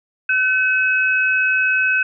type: tone pair together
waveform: sine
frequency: 1520 / 2562 Hz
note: F#6 / E7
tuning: +46 / -50 cents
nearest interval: major sixth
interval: 904 cents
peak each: -16 / -18 dBFS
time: 0.29-2.03 s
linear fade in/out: 5 ms
effects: none